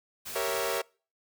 white noise, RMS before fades -39 dBFS, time 0.25-0.8 s, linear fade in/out 20 ms
sawtooth chord, G diminished seventh, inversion none, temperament equal, 392 / 466.2 / 554.4 / 659.3 Hz, G4 / Bb4 / Db5 / Fb5, 0 / 0 / 0 / 0 cents, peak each -32 / -29 / -30 / -31 dBFS, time 0.35-0.82 s, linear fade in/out 10 ms
effects noise-tail reverb RT60 0.4 s tail -26 dB re dry

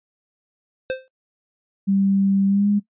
square tone with exponential decay, 521 Hz, C5, 7 cents flat, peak -19 dBFS, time 0.9-1.08 s, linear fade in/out 0 ms, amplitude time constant 37 ms
sine tone with pitch glide, 196 to 204.9 Hz, G3 to G#3, 0 to -23 cents, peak -15 dBFS, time 1.87-2.8 s, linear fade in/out 20 ms, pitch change +77 cents, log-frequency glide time 2.47-2.69 s
effects noise-tail reverb RT60 0.1 s tail -19 dB re dry + resampled to 8000 Hz

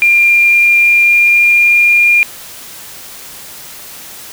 sine tone with pitch glide, 2394 to 2409 Hz, D7 to D7, +33 to +43 cents, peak -5 dBFS, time 0.02-2.23 s, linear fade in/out 0 ms, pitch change +10 cents, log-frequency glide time 0.22-1.92 s, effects white hiss -31 dBFS RMS until 4.32 s

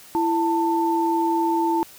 sine tone pair together, 333.6 / 890.6 Hz, E4 / A5, +21 / +21 cents, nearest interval octave + perfect fourth, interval 1700 cents, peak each -21 dBFS, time 0.15-1.83 s, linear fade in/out 0 ms, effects white hiss -46 dBFS RMS until 1.98 s

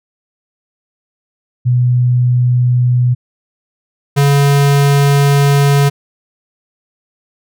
sine / square tone pair in turn, 123.7 / 141.41 Hz, B2 / C#3, +3 / +35 cents, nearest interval major second, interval 232 cents, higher second, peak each -8 dBFS, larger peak neither, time 1.65-3.15 / 4.16-5.9 s, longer second, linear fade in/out 20 ms, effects none

